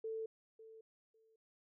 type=tone with echo; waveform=sine; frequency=444.2 Hz; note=A4; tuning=16 cents sharp; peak=-39 dBFS; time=0.04-0.26 s; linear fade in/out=5 ms; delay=550 ms; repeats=2; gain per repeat=-15 dB; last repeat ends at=1.36 s; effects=none